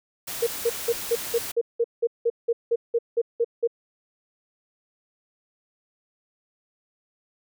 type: noise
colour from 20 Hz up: white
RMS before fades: -33 dBFS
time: 0.27-1.52 s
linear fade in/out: 10 ms
type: tone bursts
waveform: sine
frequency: 467.2 Hz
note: A#4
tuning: 4 cents sharp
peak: -18 dBFS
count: 15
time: 0.42-3.675 s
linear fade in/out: 10 ms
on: 49 ms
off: 180 ms
effects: none